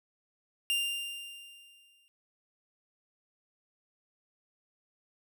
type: tone with exponential decay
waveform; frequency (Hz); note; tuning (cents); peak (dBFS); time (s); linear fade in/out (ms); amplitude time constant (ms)
45% pulse; 2794; F7; 0; -26; 0.7-2.08; 0; 300
effects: none